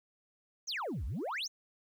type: exponential two-way sweep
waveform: sine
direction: down then up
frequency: 6860 to 53 to 6860 Hz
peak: -32 dBFS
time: 0.67-1.48 s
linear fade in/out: 20 ms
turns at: 1.05 s
effects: tanh soft clip ceiling -33 dBFS + 11-bit